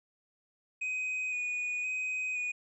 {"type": "tone with vibrato", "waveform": "triangle", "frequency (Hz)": 2489, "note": "D#7", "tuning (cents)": 0, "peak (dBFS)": -30, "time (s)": [0.81, 2.52], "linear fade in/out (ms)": 10, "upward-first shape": "square", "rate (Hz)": 0.97, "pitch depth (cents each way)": 16, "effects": ["resampled to 24000 Hz"]}